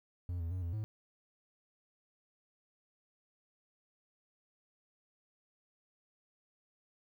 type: tone with pitch steps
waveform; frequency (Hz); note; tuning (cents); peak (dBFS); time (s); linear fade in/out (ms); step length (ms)
triangle; 88.2 / 83.3 / 91.7 / 85.2 / 107.9; F2 / E2 / F#2 / F2 / A2; +18 / +19 / -15 / -42 / -33; -33; 0.29-0.84; 0; 110
effects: 12-bit